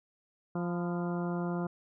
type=harmonic tone with a mistuned harmonic; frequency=174.61 Hz; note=F3; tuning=in tune; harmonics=1 / 2 / 3 / 4 / 5 / 6 / 7 / 8; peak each=-32 / -37 / -43 / -42 / -48 / -46 / -48 / -48 dBFS; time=0.55-1.67 s; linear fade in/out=5 ms; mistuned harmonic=6; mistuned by=-47 cents; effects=none